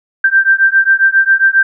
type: beating tone pair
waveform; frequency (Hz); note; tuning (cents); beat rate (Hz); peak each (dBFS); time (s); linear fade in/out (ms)
sine; 1568 / 1575.4; G6 / G6; 0 / +8; 7.4; -10; 0.24-1.63; 5
effects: none